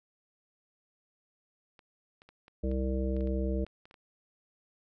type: clicks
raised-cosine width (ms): 0.3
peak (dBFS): -38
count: 12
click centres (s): 1.792 / 2.219 / 2.29 / 2.481 / 2.715 / 3.166 / 3.208 / 3.273 / 3.666 / 3.855 / 3.911 / 3.942
type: harmonic tone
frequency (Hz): 65.3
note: C2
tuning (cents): -3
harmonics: 1 / 3 / 5 / 7 / 9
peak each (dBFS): -30 / -35 / -37 / -38 / -40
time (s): 2.63-3.65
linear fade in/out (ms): 10
effects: none